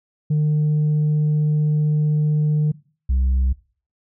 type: tone pair in turn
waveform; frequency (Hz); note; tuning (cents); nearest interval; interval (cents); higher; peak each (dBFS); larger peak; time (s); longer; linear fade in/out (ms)
sine; 151.3 / 64.84; D#3 / C2; -48 / -15; octave + minor third; 1467; first; -13; neither; 0.3-2.72 / 3.09-3.53; first; 10
effects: noise-tail reverb RT60 0.4 s tail -21 dB re dry + tanh soft clip ceiling -14 dBFS